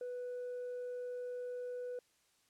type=tone with tanh clipping; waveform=sine; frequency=493.9 Hz; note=B4; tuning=in tune; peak=-40 dBFS; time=0.01-1.99 s; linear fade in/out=2 ms; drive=1 dB; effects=white hiss -73 dBFS RMS until 2.49 s + low-pass 10000 Hz 12 dB/octave